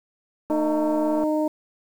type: click train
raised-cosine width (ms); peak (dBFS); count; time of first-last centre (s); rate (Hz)
1; -21; 166; 0.5-1.237; 224
type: harmonic tone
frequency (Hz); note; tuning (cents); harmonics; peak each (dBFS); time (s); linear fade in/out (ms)
307.1; D#4; -23; 1 / 2 / 3; -22 / -24 / -31; 0.5-1.48; 5
effects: 8-bit